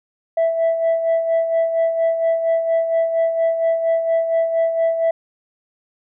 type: tone with tremolo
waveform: sine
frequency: 659.3 Hz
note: E5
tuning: in tune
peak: -11 dBFS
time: 0.37-5.11 s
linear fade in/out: 5 ms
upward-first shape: sine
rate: 4.3 Hz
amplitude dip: 60%
effects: tanh soft clip ceiling -12 dBFS